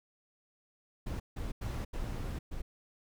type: noise bursts at uneven times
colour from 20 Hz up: brown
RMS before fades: -37 dBFS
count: 5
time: 1.06-1.2 / 1.36-1.52 / 1.61-1.85 / 1.93-2.39 / 2.51-2.62 s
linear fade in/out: 10 ms
effects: none